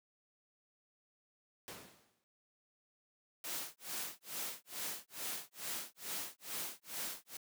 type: noise with exponential decay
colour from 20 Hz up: pink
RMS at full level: -44 dBFS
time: 1.68-2.24 s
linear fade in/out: 0 ms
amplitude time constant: 120 ms
type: noise with tremolo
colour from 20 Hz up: white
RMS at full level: -40 dBFS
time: 3.44-7.37 s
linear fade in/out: 2 ms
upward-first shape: sine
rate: 2.3 Hz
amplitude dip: 100%
effects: high-pass 150 Hz 12 dB/octave